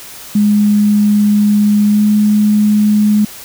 sine tone with pitch glide, 207.7 to 210 Hz, G#3 to G#3, 0 to +19 cents, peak -7 dBFS, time 0.35-3.25 s, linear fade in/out 5 ms, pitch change +19 cents, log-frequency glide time 1.9-2.01 s, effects white hiss -32 dBFS RMS until 3.44 s

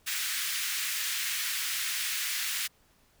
pink high-pass noise, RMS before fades -32 dBFS, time 0.06-2.68 s, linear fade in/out 20 ms, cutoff 1700 Hz, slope 24 dB/octave, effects pink hiss -65 dBFS RMS until 3.2 s

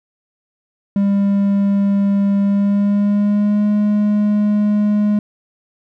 triangle tone with pitch glide, 199.6 to 208.3 Hz, G3 to G#3, +32 to +5 cents, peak -10 dBFS, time 0.96-5.19 s, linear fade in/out 2 ms, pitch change +73 cents, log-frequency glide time 2.42-3.66 s, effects none

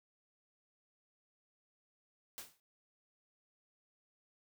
white noise with exponential decay, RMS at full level -43 dBFS, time 2.38-2.6 s, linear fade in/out 0 ms, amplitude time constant 47 ms, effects none

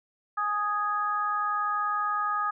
harmonic tone, 415.3 Hz, G#4, in tune, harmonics 2 / 3 / 4, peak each -34 / -26 / -35 dBFS, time 0.37-2.51 s, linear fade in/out 10 ms, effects none

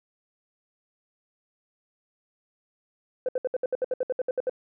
sine tone bursts, 509 Hz, C5, 48 cents flat, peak -21 dBFS, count 14, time 3.26-4.496 s, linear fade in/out 2 ms, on 27 ms, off 66 ms, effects tanh soft clip ceiling -20 dBFS

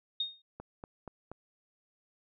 sine tone with exponential decay, 3703 Hz, A#7, 12 cents flat, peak -27 dBFS, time 0.2-0.42 s, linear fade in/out 5 ms, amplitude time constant 46 ms
click train, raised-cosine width 1 ms, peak -29 dBFS, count 4, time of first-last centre 0.6-1.316 s, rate 4.19 Hz
effects none

